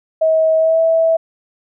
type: tone with pitch glide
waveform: sine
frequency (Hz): 639 to 653.2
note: D#5 to E5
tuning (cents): +46 to -16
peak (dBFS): -10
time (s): 0.21-1.17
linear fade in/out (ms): 10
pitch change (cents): +38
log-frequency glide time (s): 0.57-0.8
effects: none